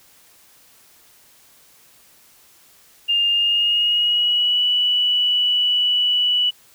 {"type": "tone with pitch glide", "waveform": "sine", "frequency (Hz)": [2811, 2954], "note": ["F7", "F#7"], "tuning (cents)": [11, -3], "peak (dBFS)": -15, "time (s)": [3.08, 6.51], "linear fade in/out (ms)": 20, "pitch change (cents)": 86, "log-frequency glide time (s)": [3.3, 4.63], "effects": ["white hiss -52 dBFS RMS until 6.74 s"]}